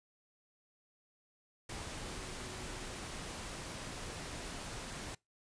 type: tone in noise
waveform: sine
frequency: 370 Hz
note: F#4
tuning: in tune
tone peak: -54 dBFS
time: 2.03-2.96 s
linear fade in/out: 5 ms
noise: pink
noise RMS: -44 dBFS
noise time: 1.69-5.15 s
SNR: -13 dB
effects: noise-tail reverb RT60 0.2 s tail -24 dB re dry + resampled to 22050 Hz